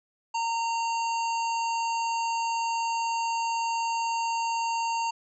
harmonic tone, 921 Hz, A#5, 21 cents flat, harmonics 1 / 3 / 5 / 7 / 8, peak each -26 / -36 / -40 / -43 / -44 dBFS, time 0.34-5.11 s, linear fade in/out 10 ms, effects none

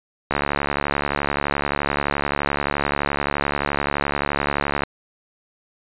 click train, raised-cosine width 0.5 ms, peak -5 dBFS, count 325, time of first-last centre 0.31-4.835 s, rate 71.6 Hz, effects resampled to 8000 Hz

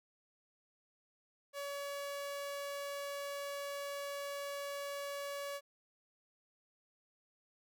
sawtooth tone, 566 Hz, C#5, 36 cents sharp, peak -36 dBFS, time 1.53-5.61 s, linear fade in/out 50 ms, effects none

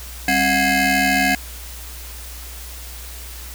20% pulse ring-modulated tone, 461.3 Hz, A#4, 18 cents flat, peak -7 dBFS, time 0.28-1.35 s, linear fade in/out 2 ms, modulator 1190 Hz, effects added 60 Hz sine -34 dBFS peak until 3.54 s + white hiss -37 dBFS RMS until 3.54 s

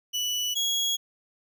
30% pulse tone pair in turn, 2960 / 3322 Hz, F#7 / G#7, 0 / 0 cents, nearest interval major second, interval 200 cents, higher second, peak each -23 / -21 dBFS, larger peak second, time 0.13-0.55 / 0.55-0.97 s, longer neither, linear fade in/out 20 ms, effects none

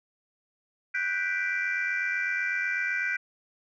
sine chord, G major seventh, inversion third, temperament equal, 1480 / 1568 / 1975.5 / 2349 Hz, F#6 / G6 / B6 / D7, 0 / 0 / 0 / 0 cents, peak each -31 dBFS, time 0.94-3.17 s, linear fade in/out 10 ms, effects tanh soft clip ceiling -19 dBFS

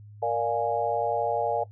sine chord, Bb dominant seventh, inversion none, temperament equal, 466.2 / 587.3 / 698.5 / 830.6 Hz, Bb4 / D5 / F5 / Ab5, 0 / 0 / 0 / 0 cents, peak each -29 dBFS, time 0.22-1.64 s, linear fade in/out 10 ms, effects noise-tail reverb RT60 0.1 s tail -17 dB re dry + added 104 Hz sine -44 dBFS peak until 1.71 s

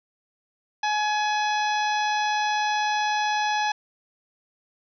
harmonic tone with a mistuned harmonic, 844 Hz, G#5, 28 cents sharp, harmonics 1 / 2 / 3 / 4 / 5 / 6 / 7, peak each -23 / -29 / -33 / -35 / -37 / -39 / -40 dBFS, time 0.83-3.72 s, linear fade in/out 5 ms, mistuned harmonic 5, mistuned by -57 cents, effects none

